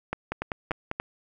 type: two click trains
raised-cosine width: 0.5 ms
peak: -13 / -14 dBFS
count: 4 / 4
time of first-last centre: 0.13-1 / 0.32-0.914 s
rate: 3.45 / 5.05 Hz
effects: none